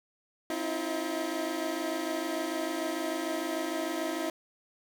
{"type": "tone cluster", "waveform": "25% pulse", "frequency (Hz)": [266.4, 317.9, 344.6, 640], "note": ["C4", "D#4", "F4", "D#5"], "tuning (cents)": [31, 37, -23, 49], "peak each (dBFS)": [-36, -30, -32, -37], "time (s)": [0.5, 4.3], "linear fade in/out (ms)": 2, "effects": []}